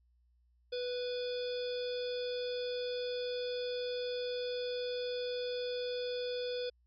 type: harmonic tone with a mistuned harmonic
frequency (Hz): 493.9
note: B4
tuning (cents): 0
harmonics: 1 / 3 / 5 / 7 / 9 / 10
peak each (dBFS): -35 / -51 / -52 / -46 / -50 / -49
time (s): 0.72-6.7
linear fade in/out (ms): 10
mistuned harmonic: 9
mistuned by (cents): -19
effects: added 60 Hz sine -67 dBFS peak until 6.86 s